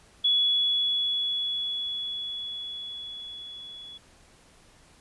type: tone with level ramp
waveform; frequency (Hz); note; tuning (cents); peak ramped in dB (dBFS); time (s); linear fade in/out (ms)
sine; 3388; G#7; +34; -19 to -41; 0.24-3.98; 10
effects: pink hiss -57 dBFS RMS until 5 s + resampled to 24000 Hz